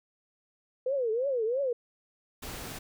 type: tone with vibrato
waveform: sine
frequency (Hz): 494.4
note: B4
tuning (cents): +2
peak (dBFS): -26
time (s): 0.86-1.73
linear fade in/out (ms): 5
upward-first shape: triangle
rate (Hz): 3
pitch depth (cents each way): 260
type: noise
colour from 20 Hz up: pink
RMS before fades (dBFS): -40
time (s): 2.42-2.79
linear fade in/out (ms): 10
effects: none